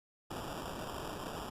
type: noise with sample-and-hold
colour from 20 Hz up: blue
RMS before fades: -42 dBFS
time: 0.3-1.5 s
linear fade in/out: 10 ms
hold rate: 2100 Hz
effects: resampled to 32000 Hz